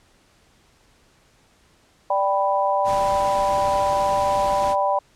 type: chord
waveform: sine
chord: G major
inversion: second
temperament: equal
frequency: 587.3 / 784 / 987.8 Hz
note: D5 / G5 / B5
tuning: 0 / 0 / 0 cents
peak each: -22 dBFS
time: 2.1-4.99 s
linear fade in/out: 5 ms
type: noise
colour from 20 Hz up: pink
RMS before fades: -33 dBFS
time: 2.84-4.76 s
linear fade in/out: 50 ms
effects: pink hiss -58 dBFS RMS until 5.15 s + low-pass 9000 Hz 12 dB/octave